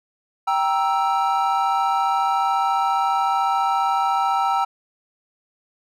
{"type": "chord", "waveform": "triangle", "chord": "E diminished", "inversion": "first", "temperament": "equal with one note detuned", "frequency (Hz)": [784, 938.3, 1318.5], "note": ["G5", "Bb5", "E6"], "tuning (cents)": [0, 11, 0], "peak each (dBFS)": [-19, -21, -21], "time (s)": [0.47, 4.65], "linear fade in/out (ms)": 10, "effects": []}